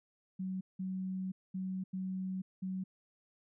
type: tone bursts at uneven times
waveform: sine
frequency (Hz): 187.7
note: F#3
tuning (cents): +25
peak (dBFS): -35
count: 5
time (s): 0.39-0.61 / 0.79-1.32 / 1.54-1.84 / 1.93-2.42 / 2.62-2.84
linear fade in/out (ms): 10
effects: none